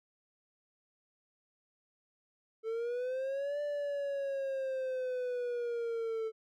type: linear two-way sweep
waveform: triangle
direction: up then down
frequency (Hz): 440 to 587.3 to 440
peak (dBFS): -31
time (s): 2.63-6.32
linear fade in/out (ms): 50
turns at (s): 3.61
effects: none